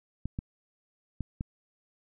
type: clicks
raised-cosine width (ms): 5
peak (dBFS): -20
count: 4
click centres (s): 0.256 / 0.389 / 1.207 / 1.409
effects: none